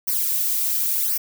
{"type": "noise with flanger", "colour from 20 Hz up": "violet", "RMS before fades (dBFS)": -22, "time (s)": [0.07, 1.18], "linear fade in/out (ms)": 10, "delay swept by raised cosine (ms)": [0.26, 3.16], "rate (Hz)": 0.92, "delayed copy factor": -1, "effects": []}